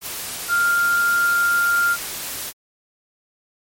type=tone in noise; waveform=sine; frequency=1396.9 Hz; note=F6; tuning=in tune; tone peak=-15 dBFS; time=0.48-1.97 s; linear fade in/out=50 ms; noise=white; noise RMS=-29 dBFS; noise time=0.01-2.53 s; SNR=+11 dB; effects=MP3 64 kbps